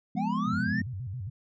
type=chord; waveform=sine; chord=F diminished; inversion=none; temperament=equal; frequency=174.61 / 207.7 / 246.9 Hz; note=F3 / Ab3 / Cb4; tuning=0 / 0 / 0 cents; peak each=-33 / -30 / -33 dBFS; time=0.15-0.82 s; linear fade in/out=5 ms
type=linear sweep; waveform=triangle; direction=up; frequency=698.5 to 1864.7 Hz; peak=-29 dBFS; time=0.16-0.82 s; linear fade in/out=20 ms
type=tone with vibrato; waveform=sine; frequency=110 Hz; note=A2; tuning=in tune; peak=-33 dBFS; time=0.46-1.3 s; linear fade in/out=10 ms; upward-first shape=square; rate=7.4 Hz; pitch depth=250 cents each way
effects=resampled to 16000 Hz

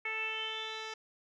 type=tone with low-pass filter sweep; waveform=10% pulse; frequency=440 Hz; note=A4; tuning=in tune; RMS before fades=-38 dBFS; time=0.05-0.94 s; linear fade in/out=5 ms; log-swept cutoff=2300 to 4600 Hz; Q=9.1; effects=none

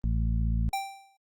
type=harmonic tone; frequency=56 Hz; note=A1; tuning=31 cents sharp; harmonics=1 / 2 / 3 / 4; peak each=-25 / -31 / -35 / -37 dBFS; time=0.04-0.69 s; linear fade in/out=0 ms
type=tone with exponential decay; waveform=square; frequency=784 Hz; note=G5; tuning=in tune; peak=-26 dBFS; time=0.73-1.17 s; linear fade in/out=5 ms; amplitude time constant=94 ms
effects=Opus 24 kbps

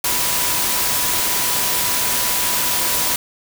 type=tone in noise; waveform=sine; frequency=982 Hz; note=B5; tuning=10 cents flat; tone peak=-30 dBFS; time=0.05-3.15 s; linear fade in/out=2 ms; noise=white; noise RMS=-19 dBFS; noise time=0.04-3.16 s; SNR=-14 dB; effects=none

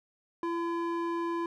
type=tone with band-pass filter; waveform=square; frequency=338.5 Hz; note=E4; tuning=46 cents sharp; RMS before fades=-32 dBFS; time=0.43-1.46 s; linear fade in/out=2 ms; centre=700 Hz; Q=3.3; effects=none

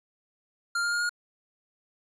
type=tone with pitch steps; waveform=square; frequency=1396.9 / 1408.2 / 1419.7 / 1431.2 Hz; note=F6 / F6 / F6 / F6; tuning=0 / +14 / +28 / +42 cents; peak=-26 dBFS; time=0.75-1.094 s; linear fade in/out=5 ms; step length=86 ms; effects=resampled to 22050 Hz

